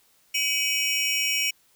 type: tone cluster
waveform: square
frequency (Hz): 2280 / 2527 / 2951 / 5580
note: C#7 / D#7 / F#7 / F8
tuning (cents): +48 / +26 / -5 / -2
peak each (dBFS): -29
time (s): 0.34-1.51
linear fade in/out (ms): 10
effects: white hiss -62 dBFS RMS until 1.75 s